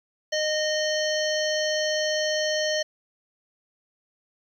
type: harmonic tone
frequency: 615 Hz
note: D#5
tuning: 20 cents flat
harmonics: 1 / 3 / 5 / 7 / 9 / 10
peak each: -25 / -30 / -32 / -33 / -35 / -35 dBFS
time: 0.32-2.83 s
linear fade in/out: 10 ms
effects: 9-bit